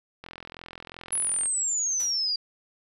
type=click train; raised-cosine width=0.3 ms; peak=-24 dBFS; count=53; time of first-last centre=0.24-1.458 s; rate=42.7 Hz
type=exponential sweep; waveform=sine; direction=down; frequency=10640 to 4735 Hz; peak=-24 dBFS; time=1.12-2.36 s; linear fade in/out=5 ms
type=noise with exponential decay; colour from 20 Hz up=white; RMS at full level=-39 dBFS; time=2-2.27 s; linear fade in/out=0 ms; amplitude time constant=58 ms
effects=resampled to 32000 Hz

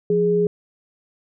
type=tone pair together; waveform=sine; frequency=174.61 / 415.3 Hz; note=F3 / G#4; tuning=0 / 0 cents; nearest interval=octave + minor third; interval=1500 cents; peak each=-22 / -16 dBFS; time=0.1-0.47 s; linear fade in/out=2 ms; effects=none

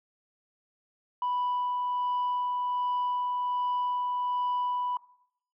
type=tone with tremolo; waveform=sine; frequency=987.8 Hz; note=B5; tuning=in tune; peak=-24 dBFS; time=1.22-4.97 s; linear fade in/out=2 ms; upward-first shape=sine; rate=1.3 Hz; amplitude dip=25%; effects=noise-tail reverb RT60 0.7 s tail -20 dB re dry + tanh soft clip ceiling -24 dBFS

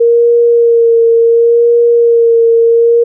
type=tone with vibrato; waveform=sine; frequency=466.2 Hz; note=A#4; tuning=in tune; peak=-4 dBFS; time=0-3.04 s; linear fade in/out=10 ms; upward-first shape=sine; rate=0.7 Hz; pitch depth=22 cents each way; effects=none

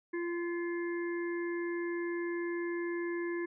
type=harmonic tone with a mistuned harmonic; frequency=344.2 Hz; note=F4; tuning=25 cents flat; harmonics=1 / 3 / 5 / 6; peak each=-33 / -47 / -44 / -47 dBFS; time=0.13-3.46 s; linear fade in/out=10 ms; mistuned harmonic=6; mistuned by=+31 cents; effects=none

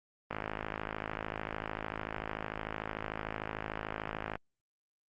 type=click train; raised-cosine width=0.5 ms; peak=-20 dBFS; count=217; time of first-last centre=0.31-4.355 s; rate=53.4 Hz; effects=Opus 24 kbps

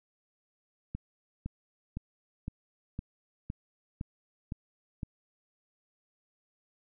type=click train; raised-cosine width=5 ms; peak=-23 dBFS; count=9; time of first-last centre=0.95-5.032 s; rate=1.96 Hz; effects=none

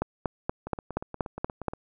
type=two click trains; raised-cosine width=1 ms; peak=-22 / -12 dBFS; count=10 / 8; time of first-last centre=0.67-1.735 / 0.02-1.683 s; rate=8.45 / 4.21 Hz; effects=none

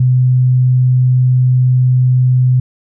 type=tone; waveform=sine; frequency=127 Hz; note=B2; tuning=49 cents sharp; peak=-7 dBFS; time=0-2.6 s; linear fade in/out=5 ms; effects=none

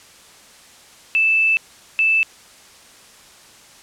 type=tone pair in turn; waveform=sine; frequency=2637 / 2637 Hz; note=E7 / E7; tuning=0 / 0 cents; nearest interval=unison; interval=0 cents; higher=neither; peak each=-13 dBFS; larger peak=neither; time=1.15-1.57 / 1.99-2.23 s; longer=first; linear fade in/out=0 ms; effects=white hiss -46 dBFS RMS until 3.82 s + low-pass 9000 Hz 12 dB/octave

